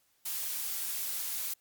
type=noise with amplitude modulation; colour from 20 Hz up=blue; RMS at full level=-34 dBFS; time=0.25-1.54 s; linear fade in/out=10 ms; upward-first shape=sine; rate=224 Hz; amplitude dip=25%; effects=white hiss -71 dBFS RMS until 1.6 s + Opus 48 kbps